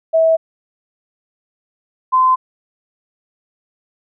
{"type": "tone pair in turn", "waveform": "sine", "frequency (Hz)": [649, 1030.2], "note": ["E5", "C6"], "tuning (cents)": [-27, -27], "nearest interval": "minor sixth", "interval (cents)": 800, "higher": "second", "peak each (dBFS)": -9, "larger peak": "neither", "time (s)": [[0.13, 0.37], [2.12, 2.36]], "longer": "neither", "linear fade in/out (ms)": 20, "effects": []}